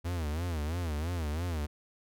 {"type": "tone with vibrato", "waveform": "45% pulse", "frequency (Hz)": 81, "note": "E2", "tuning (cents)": -30, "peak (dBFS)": -31, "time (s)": [0.04, 1.67], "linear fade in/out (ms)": 20, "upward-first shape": "sine", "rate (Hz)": 3, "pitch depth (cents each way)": 170, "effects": []}